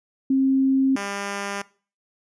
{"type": "tone pair in turn", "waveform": ["sine", "5% pulse"], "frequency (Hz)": [267.2, 200.2], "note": ["C4", "G3"], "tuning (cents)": [36, 37], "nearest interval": "perfect fourth", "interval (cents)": 499, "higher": "first", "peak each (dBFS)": -16, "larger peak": "neither", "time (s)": [[0.3, 0.96], [0.96, 1.62]], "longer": "neither", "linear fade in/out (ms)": 5, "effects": ["noise-tail reverb RT60 0.4 s tail -21 dB re dry", "resampled to 22050 Hz"]}